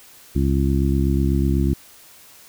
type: harmonic tone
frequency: 68.1 Hz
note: C#2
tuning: 30 cents flat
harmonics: 1 / 2 / 3 / 4 / 5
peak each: -19 / -22 / -24 / -25 / -26 dBFS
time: 0.35-1.74 s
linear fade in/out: 10 ms
effects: white hiss -47 dBFS RMS until 2.48 s